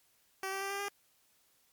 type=tone with pitch steps; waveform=10% pulse; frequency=384.1 / 388.8 / 393.5 / 398.3 / 403.2 Hz; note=G4 / G4 / G4 / G4 / G4; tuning=-35 / -14 / +7 / +28 / +49 cents; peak=-27 dBFS; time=0.43-0.885 s; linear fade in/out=2 ms; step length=91 ms; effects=white hiss -70 dBFS RMS until 1.72 s + MP3 96 kbps